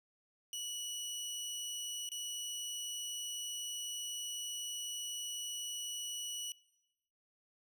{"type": "tone with dropouts", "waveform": "20% pulse", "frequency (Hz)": 2938, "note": "F#7", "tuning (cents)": -13, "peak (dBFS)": -34, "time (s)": [0.53, 6.52], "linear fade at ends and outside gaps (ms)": 1, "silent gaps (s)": [2.09, 2.117], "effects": ["noise-tail reverb RT60 1.0 s tail -21 dB re dry"]}